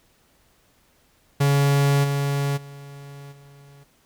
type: tone with level steps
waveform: 45% pulse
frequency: 140.9 Hz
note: C#3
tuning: 29 cents sharp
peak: -16 / -21 / -38 / -46 dBFS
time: 1.4-3.84 s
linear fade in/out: 10 ms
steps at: 2.03 / 2.56 / 3.31 s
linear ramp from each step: 20 ms
effects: pink hiss -61 dBFS RMS until 4.05 s